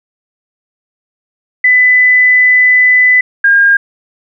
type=tone pair in turn; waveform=sine; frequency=2000 / 1615.5 Hz; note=B6 / G#6; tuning=+21 / -48 cents; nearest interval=major third; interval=369 cents; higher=first; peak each=-4 dBFS; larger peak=neither; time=1.64-3.21 / 3.44-3.77 s; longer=first; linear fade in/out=5 ms; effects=none